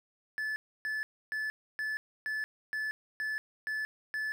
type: tone bursts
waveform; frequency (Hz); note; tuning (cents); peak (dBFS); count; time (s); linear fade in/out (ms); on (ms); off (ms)
triangle; 1734; A6; -26; -30; 9; 0.38-4.32; 0; 180; 290
effects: none